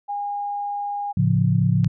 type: tone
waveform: sine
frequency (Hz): 815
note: G#5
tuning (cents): -33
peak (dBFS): -24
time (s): 0.08-1.13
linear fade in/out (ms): 20
type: chord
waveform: sine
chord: A augmented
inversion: none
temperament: equal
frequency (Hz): 110 / 138.59 / 174.61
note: A2 / C#3 / E#3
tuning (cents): 0 / 0 / 0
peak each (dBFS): -20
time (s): 1.17-1.88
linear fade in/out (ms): 5
type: click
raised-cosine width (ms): 0.2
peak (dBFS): -18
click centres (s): 1.845
effects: none